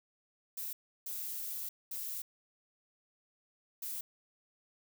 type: noise bursts at uneven times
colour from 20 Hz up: violet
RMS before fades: -40 dBFS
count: 4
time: 0.57-0.73 / 1.06-1.69 / 1.91-2.22 / 3.82-4.01 s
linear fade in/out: 5 ms
effects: none